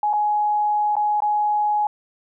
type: tone with dropouts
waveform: sine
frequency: 838 Hz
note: G#5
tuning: 15 cents sharp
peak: -17 dBFS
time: 0.03-1.87 s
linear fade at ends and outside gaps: 2 ms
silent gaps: 0.131-0.135 / 0.955-0.966 / 1.204-1.221 s
effects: none